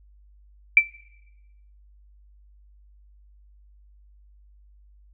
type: tone with exponential decay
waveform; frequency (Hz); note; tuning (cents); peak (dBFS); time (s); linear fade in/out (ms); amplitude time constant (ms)
sine; 2334; D7; -11; -6; 0.77-0.86; 2; 19
effects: noise-tail reverb RT60 1.0 s tail -21 dB re dry + added 50 Hz sine -51 dBFS peak until 5.13 s